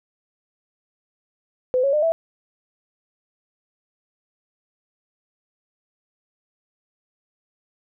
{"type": "tone with pitch steps", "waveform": "sine", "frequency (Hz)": [507, 552.9, 602.9, 657.5], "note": ["B4", "C#5", "D5", "E5"], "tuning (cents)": [45, -5, 45, -5], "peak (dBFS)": -16, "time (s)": [1.74, 2.12], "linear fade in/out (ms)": 0, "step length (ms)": 95, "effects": []}